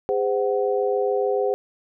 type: tone cluster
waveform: sine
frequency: 407.1 / 514 / 746 Hz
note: G#4 / C5 / F#5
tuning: -35 / -31 / +14 cents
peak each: -22 / -23 / -28 dBFS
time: 0.09-1.54 s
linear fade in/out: 0 ms
effects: none